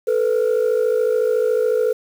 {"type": "tone pair together", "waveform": "sine", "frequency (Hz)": [440, 493.9], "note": ["A4", "B4"], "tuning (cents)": [0, 0], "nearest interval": "major second", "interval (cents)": 200, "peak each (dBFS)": -16, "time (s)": [0.07, 1.93], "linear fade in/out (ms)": 10, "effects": ["tanh soft clip ceiling -12 dBFS", "7-bit"]}